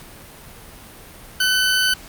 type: tone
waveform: 20% pulse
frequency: 1509 Hz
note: F#6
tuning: 34 cents sharp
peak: -11 dBFS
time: 1.4-1.94 s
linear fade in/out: 5 ms
effects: pink hiss -41 dBFS RMS until 2.08 s + Opus 48 kbps